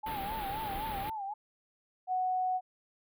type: tone with vibrato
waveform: sine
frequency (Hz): 834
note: G#5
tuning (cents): +7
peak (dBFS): -35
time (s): 0.03-1.34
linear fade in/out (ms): 10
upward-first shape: sine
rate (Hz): 3.9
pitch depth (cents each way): 120
type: band-stop noise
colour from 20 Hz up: pink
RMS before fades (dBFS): -41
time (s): 0.06-1.1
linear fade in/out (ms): 5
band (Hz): 4000 to 11000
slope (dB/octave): 48
type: tone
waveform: sine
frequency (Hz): 740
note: F#5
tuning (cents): 0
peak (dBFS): -28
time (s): 2.07-2.61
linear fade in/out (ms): 50
effects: none